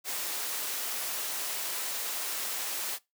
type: high-pass noise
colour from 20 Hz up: white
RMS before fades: -34 dBFS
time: 0.04-2.99 s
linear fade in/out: 50 ms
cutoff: 360 Hz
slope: 12 dB/octave
effects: noise-tail reverb RT60 0.2 s tail -21 dB re dry